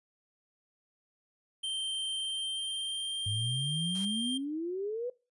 square tone with pitch glide, 3136 to 3180 Hz, G7 to G7, 0 to +24 cents, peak -33 dBFS, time 1.63-4.38 s, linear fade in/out 10 ms, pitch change +24 cents, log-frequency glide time 2.15-3.27 s
sine exponential sweep, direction up, 100.4 to 505 Hz, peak -32 dBFS, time 3.26-5.1 s, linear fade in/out 5 ms
white noise, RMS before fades -47 dBFS, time 3.95-4.05 s, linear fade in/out 0 ms
effects noise-tail reverb RT60 0.3 s tail -21 dB re dry + resampled to 24000 Hz

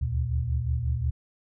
sine tone cluster, 71 / 76.6 / 119.1 Hz, C#2 / D#2 / A#2, +42 / -27 / +38 cents, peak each -30 / -28 / -28 dBFS, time 0.01-1.11 s, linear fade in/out 10 ms, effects none

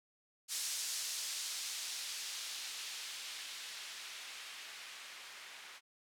violet noise with low-pass filter sweep, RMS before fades -44 dBFS, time 0.48-5.81 s, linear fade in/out 50 ms, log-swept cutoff 6300 to 1900 Hz, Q 0.89, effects none

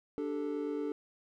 triangle chord, D suspended fourth, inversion none, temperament just, 293.7 / 391.6 / 440.5 Hz, D4 / G4 / A4, 0 / -2 / +2 cents, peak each -34 / -39 / -35 dBFS, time 0.18-0.92 s, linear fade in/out 0 ms, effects none

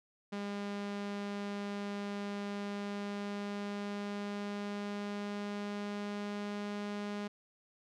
sawtooth tone with pitch glide, 202.6 to 205.5 Hz, G#3 to G#3, -43 to -18 cents, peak -33 dBFS, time 0.32-7.28 s, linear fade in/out 10 ms, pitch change +25 cents, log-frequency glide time 2.5-6.77 s, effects low-pass 5000 Hz 12 dB/octave

